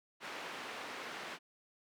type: band-pass noise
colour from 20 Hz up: white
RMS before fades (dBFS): -45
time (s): 0.2-1.39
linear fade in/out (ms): 50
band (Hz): 250 to 2300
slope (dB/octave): 12
effects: none